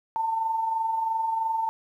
sine tone pair together, 875 / 898 Hz, A5 / A5, -10 / +35 cents, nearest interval unison, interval 45 cents, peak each -35 / -24 dBFS, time 0.16-1.69 s, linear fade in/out 0 ms, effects 10-bit

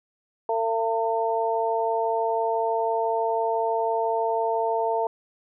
harmonic tone, 226 Hz, A3, 47 cents sharp, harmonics 2 / 3 / 4, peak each -26 / -26 / -26 dBFS, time 0.49-5.07 s, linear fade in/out 2 ms, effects none

